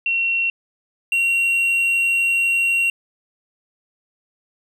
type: tone pair in turn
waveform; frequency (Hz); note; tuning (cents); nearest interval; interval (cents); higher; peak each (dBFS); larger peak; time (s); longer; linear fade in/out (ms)
sine / triangle; 2729 / 2746; F7 / F7; -41 / -30; unison; 11; second; -17 / -14; second; 0.06-0.5 / 1.12-2.9; second; 2
effects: none